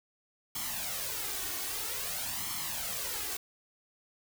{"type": "noise with flanger", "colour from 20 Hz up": "white", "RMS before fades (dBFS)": -36, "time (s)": [0.55, 3.37], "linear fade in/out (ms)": 5, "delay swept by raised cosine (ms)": [0.93, 2.73], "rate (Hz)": 0.51, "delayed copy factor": 0.7, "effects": []}